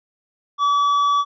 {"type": "tone with tanh clipping", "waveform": "sine", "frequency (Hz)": 1146, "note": "D6", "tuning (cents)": -43, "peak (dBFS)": -16, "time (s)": [0.58, 1.25], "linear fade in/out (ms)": 50, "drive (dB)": 7, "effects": ["resampled to 16000 Hz"]}